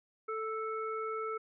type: harmonic tone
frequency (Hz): 440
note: A4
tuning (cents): 0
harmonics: 1 / 3 / 5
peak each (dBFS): -37 / -37 / -49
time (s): 0.28-1.38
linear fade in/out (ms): 10
effects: none

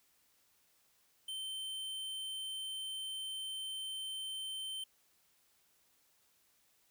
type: tone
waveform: square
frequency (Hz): 3100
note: G7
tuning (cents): -20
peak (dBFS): -40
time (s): 1.28-4.84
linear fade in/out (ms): 5
effects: white hiss -72 dBFS RMS until 6.9 s

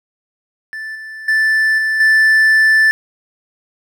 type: tone with level steps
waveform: triangle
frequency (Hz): 1760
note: A6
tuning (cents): 0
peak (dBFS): -22 / -26 / -9 / -12 / -6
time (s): 0.73-2.91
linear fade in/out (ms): 0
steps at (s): 0.95 / 1.28 / 1.78 / 2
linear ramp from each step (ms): 5
effects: none

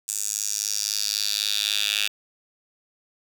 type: tone with high-pass filter sweep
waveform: 10% pulse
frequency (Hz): 103.83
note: G#2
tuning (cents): 0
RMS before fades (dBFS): -26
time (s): 0.08-2.08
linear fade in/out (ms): 10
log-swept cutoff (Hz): 7600 to 3000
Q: 3.2
effects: none

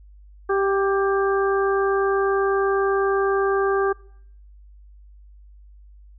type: harmonic tone with a mistuned harmonic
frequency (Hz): 392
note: G4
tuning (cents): 0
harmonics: 1 / 2 / 3 / 4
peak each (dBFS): -19 / -28 / -26 / -29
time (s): 0.49-3.93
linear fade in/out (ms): 10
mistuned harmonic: 4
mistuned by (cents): +24
effects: noise-tail reverb RT60 0.7 s tail -25 dB re dry + added 50 Hz sine -44 dBFS peak until 6.18 s

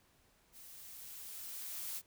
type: noise with level ramp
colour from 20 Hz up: blue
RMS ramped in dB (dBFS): -55 to -41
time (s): 0.52-2.02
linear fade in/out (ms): 50
effects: pink hiss -70 dBFS RMS until 2.06 s

